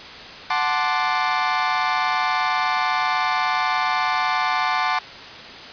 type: chord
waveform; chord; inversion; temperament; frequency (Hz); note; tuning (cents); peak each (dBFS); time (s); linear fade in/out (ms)
30% pulse; D dominant seventh; first; equal with one note detuned; 740 / 876.4 / 1046.5 / 1174.7; F#5 / A5 / C6 / D6; 0 / -7 / 0 / 0; -22; 0.5-4.99; 5
effects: white hiss -37 dBFS RMS until 5.72 s + resampled to 11025 Hz